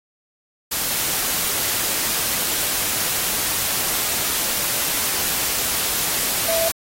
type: tone in noise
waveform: sine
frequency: 659.3 Hz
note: E5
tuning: in tune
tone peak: -20 dBFS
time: 6.48-6.69 s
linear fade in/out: 10 ms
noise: white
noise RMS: -22 dBFS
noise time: 0.71-6.72 s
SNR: -1 dB
effects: AAC 48 kbps